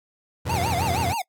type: chord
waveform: sawtooth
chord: E suspended second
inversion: none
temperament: equal with one note detuned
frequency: 82.41 / 93.36 / 123.47 Hz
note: E2 / F#2 / B2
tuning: 0 / +16 / 0 cents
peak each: -25 dBFS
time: 0.45-1.14 s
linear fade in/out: 20 ms
type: tone with vibrato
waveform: square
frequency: 801 Hz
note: G5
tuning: 37 cents sharp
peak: -25 dBFS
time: 0.49-1.22 s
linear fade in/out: 5 ms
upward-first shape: sine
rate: 6.4 Hz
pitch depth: 270 cents each way
effects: noise-tail reverb RT60 0.1 s tail -26 dB re dry + AAC 64 kbps